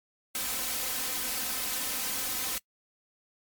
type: noise with comb filter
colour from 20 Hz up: white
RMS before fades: -32 dBFS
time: 0.35-2.58 s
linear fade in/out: 0 ms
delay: 3.9 ms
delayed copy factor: +0.8
effects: noise-tail reverb RT60 0.1 s tail -24 dB re dry + MP3 96 kbps